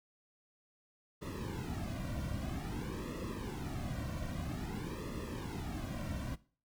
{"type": "noise with flanger", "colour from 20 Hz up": "brown", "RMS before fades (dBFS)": -40, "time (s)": [1.21, 6.36], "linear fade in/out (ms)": 20, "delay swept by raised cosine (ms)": [1.3, 2.4], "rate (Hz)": 0.51, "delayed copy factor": -0.9, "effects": ["noise-tail reverb RT60 0.4 s tail -19 dB re dry"]}